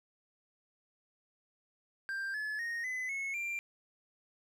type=tone with pitch steps; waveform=triangle; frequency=1583 / 1716.3 / 1860.9 / 2018 / 2188 / 2372 Hz; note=G6 / A6 / A#6 / B6 / C#7 / D7; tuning=+17 / -44 / -3 / +37 / -23 / +17 cents; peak=-33 dBFS; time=2.09-3.59 s; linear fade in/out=0 ms; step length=250 ms; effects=none